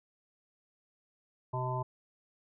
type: harmonic tone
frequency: 127.2 Hz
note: C3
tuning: 48 cents flat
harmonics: 1 / 3 / 5 / 7 / 8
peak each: -34 / -42 / -40 / -38 / -39 dBFS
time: 1.53-1.83 s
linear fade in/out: 10 ms
effects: none